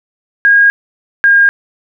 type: tone pair in turn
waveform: sine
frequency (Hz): 1631 / 1617.9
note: G#6 / G#6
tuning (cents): -32 / -46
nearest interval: unison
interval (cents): 14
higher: first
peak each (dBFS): -4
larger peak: neither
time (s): 0.45-0.7 / 1.24-1.49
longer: neither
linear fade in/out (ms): 0
effects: none